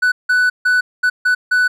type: tone bursts at uneven times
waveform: triangle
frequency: 1490 Hz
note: F#6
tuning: 12 cents sharp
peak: -9 dBFS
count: 6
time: 0.02-0.12 / 0.29-0.5 / 0.65-0.81 / 1.03-1.1 / 1.25-1.35 / 1.51-1.68 s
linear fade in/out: 10 ms
effects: none